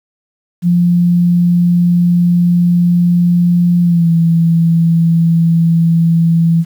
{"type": "tone with pitch glide", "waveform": "sine", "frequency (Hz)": [174.61, 166.24], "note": ["F3", "E3"], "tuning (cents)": [0, 15], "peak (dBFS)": -7, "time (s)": [0.62, 6.65], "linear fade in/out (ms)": 50, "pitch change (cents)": -85, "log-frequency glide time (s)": [3.82, 4.1], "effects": ["7-bit"]}